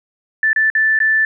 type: tone with dropouts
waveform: sine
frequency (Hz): 1760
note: A6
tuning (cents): 0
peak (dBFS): -11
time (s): 0.43-1.25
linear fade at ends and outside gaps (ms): 2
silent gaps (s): 0.531-0.561 / 0.701-0.751 / 0.99-1.002
effects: none